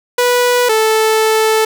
sawtooth tone pair in turn, 490.6 / 438.7 Hz, B4 / A4, -12 / -5 cents, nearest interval major second, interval 193 cents, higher first, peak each -6 dBFS, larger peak neither, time 0.18-0.69 / 0.69-1.65 s, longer second, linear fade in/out 5 ms, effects none

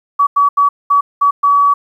sine tone bursts at uneven times, 1138 Hz, C#6, 45 cents sharp, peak -7 dBFS, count 6, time 0.19-0.27 / 0.36-0.49 / 0.57-0.69 / 0.9-1.01 / 1.21-1.31 / 1.43-1.74 s, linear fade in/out 10 ms, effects 8-bit

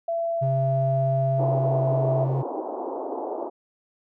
sine tone with pitch glide, 671 to 653.8 Hz, E5 to E5, +31 to -14 cents, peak -23 dBFS, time 0.08-2.25 s, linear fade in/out 5 ms, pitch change -45 cents, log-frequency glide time 1.52-2.06 s
triangle tone, 134 Hz, C3, 42 cents sharp, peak -20 dBFS, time 0.41-2.43 s, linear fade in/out 20 ms
pink band-pass noise, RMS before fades -31 dBFS, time 1.38-3.5 s, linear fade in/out 20 ms, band 290 to 940 Hz, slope 48 dB/octave
effects none

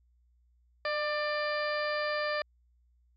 harmonic tone with a mistuned harmonic, 594 Hz, D5, 20 cents sharp, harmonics 1 / 2 / 3 / 4 / 5 / 6 / 7 / 8, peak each -32 / -36 / -35 / -41 / -48 / -49 / -47 / -42 dBFS, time 0.85-2.42 s, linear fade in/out 2 ms, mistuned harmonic 1, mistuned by +17 cents, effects added 60 Hz sine -64 dBFS peak until 3.16 s

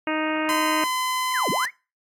harmonic tone, 311.1 Hz, D#4, in tune, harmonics 1 / 2 / 3 / 4 / 5 / 6 / 7 / 8 / 9, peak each -26 / -29 / -31 / -32 / -33 / -34 / -34 / -35 / -36 dBFS, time 0.07-0.84 s, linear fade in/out 2 ms
sawtooth tone, 1020 Hz, C6, 44 cents flat, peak -19 dBFS, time 0.49-1.65 s, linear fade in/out 0 ms
sine linear two-way sweep, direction down then up, 2294 to 133.2 to 2294 Hz, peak -24 dBFS, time 1.31-1.71 s, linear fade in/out 50 ms, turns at 1.5 s
effects noise-tail reverb RT60 0.3 s tail -23 dB re dry + AAC 64 kbps

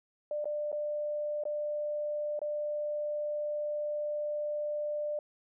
sine tone with dropouts, 595 Hz, D5, 22 cents sharp, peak -31 dBFS, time 0.31-5.19 s, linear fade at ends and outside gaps 2 ms, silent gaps 0.444-0.455 / 0.718-0.727 / 1.437-1.453 / 2.392-2.416 s, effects none

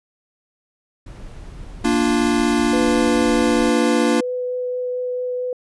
brown noise, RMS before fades -35 dBFS, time 1.06-3.7 s, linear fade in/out 5 ms
square chord, Bb major, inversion none, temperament equal, 233.1 / 293.7 / 349.2 Hz, Bb3 / D4 / F4, 0 / 0 / 0 cents, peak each -20 / -20 / -22 dBFS, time 1.84-4.21 s, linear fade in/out 10 ms
sine tone with vibrato, 499 Hz, B4, 18 cents sharp, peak -21 dBFS, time 2.73-5.53 s, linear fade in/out 2 ms, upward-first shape triangle, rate 4.5 Hz, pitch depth 8 cents each way
effects resampled to 24000 Hz

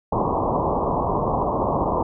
white low-pass noise, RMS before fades -22 dBFS, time 0.12-2.03 s, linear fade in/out 5 ms, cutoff 1100 Hz, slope 96 dB/octave, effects none

